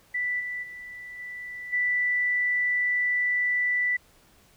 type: tone with level steps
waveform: sine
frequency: 1975.5 Hz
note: B6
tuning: in tune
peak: -25 / -30 / -38 / -35 / -22 dBFS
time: 0.14-3.97 s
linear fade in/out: 10 ms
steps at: 0.39 / 0.62 / 1.18 / 1.72 s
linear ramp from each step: 20 ms
effects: pink hiss -59 dBFS RMS until 4.56 s